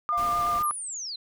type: tone with vibrato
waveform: sine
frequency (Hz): 1200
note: D6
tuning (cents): +37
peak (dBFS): -23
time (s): 0.09-0.71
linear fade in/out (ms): 0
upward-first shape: sine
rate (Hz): 8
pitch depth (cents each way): 20
type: tone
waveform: triangle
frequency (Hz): 698.5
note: F5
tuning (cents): 0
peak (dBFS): -30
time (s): 0.12-0.59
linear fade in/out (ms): 10
type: noise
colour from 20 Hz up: pink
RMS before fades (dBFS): -39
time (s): 0.17-0.63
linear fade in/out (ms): 10
type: linear sweep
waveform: sine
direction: down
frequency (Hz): 11630 to 3951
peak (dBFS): -32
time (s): 0.63-1.16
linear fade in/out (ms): 5
effects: none